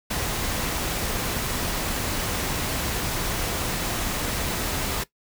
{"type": "noise", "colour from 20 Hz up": "pink", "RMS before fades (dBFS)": -27, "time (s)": [0.1, 5.04], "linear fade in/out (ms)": 10, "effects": ["noise-tail reverb RT60 0.1 s tail -17 dB re dry"]}